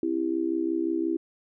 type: tone with amplitude modulation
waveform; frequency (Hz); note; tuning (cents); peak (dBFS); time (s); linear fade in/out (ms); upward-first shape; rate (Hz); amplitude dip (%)
sine; 329.6; E4; 0; -20; 0.03-1.17; 2; sine; 65.7; 90
effects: none